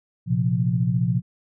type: chord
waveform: sine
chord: Bb suspended second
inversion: none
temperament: equal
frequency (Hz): 116.54 / 130.81 / 174.61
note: Bb2 / C3 / F3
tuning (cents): 0 / 0 / 0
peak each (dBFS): -23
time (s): 0.26-1.22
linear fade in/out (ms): 50
effects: none

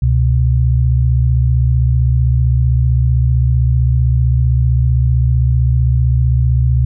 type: tone pair together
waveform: sine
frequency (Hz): 69 / 124.55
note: C#2 / B2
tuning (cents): -7 / +15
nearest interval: minor seventh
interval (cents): 1022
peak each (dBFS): -12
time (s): 0.02-6.85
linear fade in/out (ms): 5
effects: none

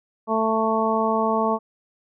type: harmonic tone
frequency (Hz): 221.6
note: A3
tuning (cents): +13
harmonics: 1 / 2 / 3 / 4 / 5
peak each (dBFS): -25 / -25 / -25 / -25 / -25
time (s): 0.27-1.59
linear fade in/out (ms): 50
effects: none

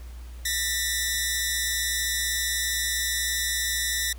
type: tone pair together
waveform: 10% pulse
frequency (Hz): 1796.9 / 1959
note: A6 / B6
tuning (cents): +36 / -15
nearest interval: minor second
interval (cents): 149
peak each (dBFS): -19 / -18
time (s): 0.45-4.13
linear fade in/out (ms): 5
effects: added 60 Hz sine -37 dBFS peak until 4.18 s + pink hiss -53 dBFS RMS until 4.18 s

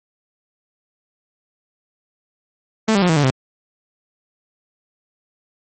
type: tone with pitch steps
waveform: sawtooth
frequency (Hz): 220 / 198.28 / 178.7 / 161.05 / 145.15 / 130.81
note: A3 / G3 / F3 / E3 / D3 / C3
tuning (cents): 0 / +20 / +40 / -40 / -20 / 0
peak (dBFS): -9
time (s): 2.88-3.306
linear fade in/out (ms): 5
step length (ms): 71
effects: MP3 32 kbps

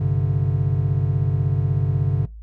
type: chord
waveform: triangle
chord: G suspended fourth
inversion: none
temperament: just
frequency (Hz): 98 / 130.67 / 147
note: G2 / C3 / D3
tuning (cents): 0 / -2 / +2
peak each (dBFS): -20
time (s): 0-2.26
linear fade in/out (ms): 10
effects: noise-tail reverb RT60 0.2 s tail -20 dB re dry + added 54 Hz sine -35 dBFS peak until 2.42 s

